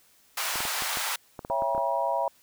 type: high-pass noise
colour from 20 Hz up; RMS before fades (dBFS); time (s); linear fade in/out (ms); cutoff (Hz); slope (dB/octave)
pink; -30; 0.37-1.16; 5; 780; 24
type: clicks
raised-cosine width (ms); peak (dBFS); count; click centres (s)
1; -22; 11; 0.557 / 0.605 / 0.653 / 0.822 / 0.972 / 1.392 / 1.449 / 1.5 / 1.622 / 1.749 / 1.779
type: chord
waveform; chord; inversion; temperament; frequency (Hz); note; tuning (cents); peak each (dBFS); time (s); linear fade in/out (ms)
sine; C# diminished seventh; none; just; 554.4 / 665.2 / 798.3 / 957.9; C#5 / E5 / G5 / Bb5; 0 / +16 / +31 / +47; -31 / -29 / -32 / -28; 1.5-2.28; 2
effects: white hiss -61 dBFS RMS until 2.42 s